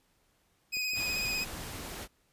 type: tone with vibrato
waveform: 25% pulse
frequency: 2500 Hz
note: D#7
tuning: 8 cents sharp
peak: -27 dBFS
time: 0.72-1.45 s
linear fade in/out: 20 ms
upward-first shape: sine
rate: 16 Hz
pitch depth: 25 cents each way
type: click train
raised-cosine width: 2 ms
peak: -37 dBFS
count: 8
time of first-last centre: 0.77-1.921 s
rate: 6.08 Hz
type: noise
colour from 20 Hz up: pink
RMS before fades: -41 dBFS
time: 0.94-2.08 s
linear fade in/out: 50 ms
effects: pink hiss -71 dBFS RMS until 2.32 s + resampled to 32000 Hz